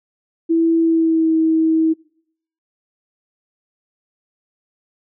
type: tone with pitch glide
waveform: sine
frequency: 329.6 to 321 Hz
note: E4 to E4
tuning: 0 to -46 cents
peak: -12 dBFS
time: 0.49-1.94 s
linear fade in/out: 20 ms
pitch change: -46 cents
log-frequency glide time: 0.79-1.34 s
effects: noise-tail reverb RT60 0.7 s tail -25 dB re dry